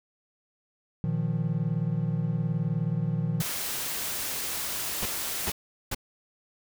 triangle chord, Bb suspended fourth, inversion none, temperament equal with one note detuned, 118.37 / 155.56 / 174.61 Hz, Bb2 / Eb3 / F3, +27 / 0 / 0 cents, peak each -29 / -26 / -29 dBFS, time 1.04-3.42 s, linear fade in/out 0 ms
white noise, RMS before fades -32 dBFS, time 3.4-5.52 s, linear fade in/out 5 ms
pink noise bursts, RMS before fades -30 dBFS, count 3, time 5.02-5.948 s, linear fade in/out 5 ms, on 36 ms, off 410 ms
effects none

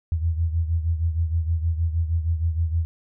sine beating tone pair, 81.4 / 87.8 Hz, E2 / F2, -21 / +10 cents, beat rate 6.4 Hz, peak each -21 / -27 dBFS, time 0.12-2.85 s, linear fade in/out 0 ms, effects none

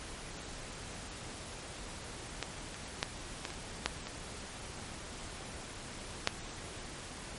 clicks, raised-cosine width 0.2 ms, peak -16 / -26 / -12 / -18 / -26 / -30 / -10 / -23 / -8 dBFS, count 9, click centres 2.427 / 2.744 / 3.029 / 3.452 / 3.504 / 3.538 / 3.86 / 4.07 / 6.274 s, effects pink hiss -45 dBFS RMS until 7.38 s + MP3 48 kbps

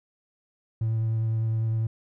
triangle tone with vibrato, 111.8 Hz, A2, 28 cents sharp, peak -20 dBFS, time 0.81-1.87 s, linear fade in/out 5 ms, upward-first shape sine, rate 9.9 Hz, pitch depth 13 cents each way, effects tanh soft clip ceiling -18 dBFS

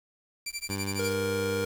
15% pulse tone with tremolo, 2349 Hz, D7, in tune, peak -24 dBFS, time 0.46-1.13 s, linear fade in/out 5 ms, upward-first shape sine, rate 12 Hz, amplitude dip 95%
15% pulse tone with pitch glide, 98 to 99.71 Hz, G2 to G2, 0 to +30 cents, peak -25 dBFS, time 0.69-1.65 s, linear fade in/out 5 ms, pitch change +30 cents, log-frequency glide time 0.94-1.17 s
square tone, 469.6 Hz, A#4, 13 cents sharp, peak -29 dBFS, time 0.99-1.65 s, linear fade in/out 5 ms
effects 8-bit

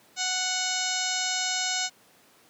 harmonic tone with a mistuned harmonic, 740 Hz, F#5, in tune, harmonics 1 / 2 / 3 / 4 / 5 / 6 / 7 / 8 / 9 / 10, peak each -35 / -35 / -35 / -35 / -35 / -35 / -35 / -35 / -35 / -35 dBFS, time 0.16-1.9 s, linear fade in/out 50 ms, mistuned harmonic 6, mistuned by -68 cents, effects pink hiss -58 dBFS RMS until 2.49 s + high-pass 200 Hz 12 dB/octave

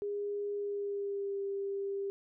sine tone with pitch glide, 408.3 to 396.2 Hz, G#4 to G4, -29 to +18 cents, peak -33 dBFS, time 0.02-2.1 s, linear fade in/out 0 ms, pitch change -53 cents, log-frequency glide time 0.54-1.42 s, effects none

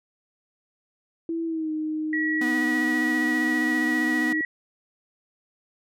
sine tone with pitch glide, 330.6 to 310.2 Hz, E4 to D#4, +5 to -5 cents, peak -25 dBFS, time 1.29-4.41 s, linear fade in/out 2 ms, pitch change -110 cents, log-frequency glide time 1.45-1.71 s
sine tone, 1926 Hz, B6, 44 cents flat, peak -24 dBFS, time 2.13-4.45 s, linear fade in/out 2 ms
45% pulse tone with vibrato, 246.9 Hz, B3, in tune, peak -27 dBFS, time 2.41-4.33 s, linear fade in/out 5 ms, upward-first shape sine, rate 15 Hz, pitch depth 31 cents each way
effects none

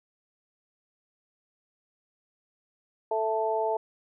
harmonic tone, 220 Hz, A3, in tune, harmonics 2 / 3 / 4, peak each -29 / -29 / -29 dBFS, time 3.11-3.77 s, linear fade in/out 5 ms, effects none

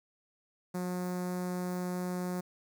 sawtooth tone with notch filter, 180.3 Hz, F#3, 45 cents flat, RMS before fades -35 dBFS, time 0.74-2.41 s, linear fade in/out 10 ms, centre 3000 Hz, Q 0.62, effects 11-bit

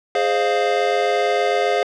square chord, F minor seventh, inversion first, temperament equal with one note detuned, 415.3 / 523.3 / 611.6 / 698.5 Hz, Ab4 / C5 / Eb5 / F5, 0 / 0 / -30 / 0 cents, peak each -22 / -23 / -27 / -21 dBFS, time 0.15-1.83 s, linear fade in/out 2 ms, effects low-pass 4000 Hz 12 dB/octave

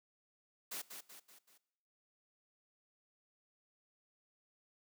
white noise with echo, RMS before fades -43 dBFS, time 0.71-0.82 s, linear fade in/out 10 ms, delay 190 ms, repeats 4, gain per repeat -6 dB, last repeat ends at 1.58 s, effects noise-tail reverb RT60 0.9 s tail -20 dB re dry + high-pass 200 Hz 12 dB/octave

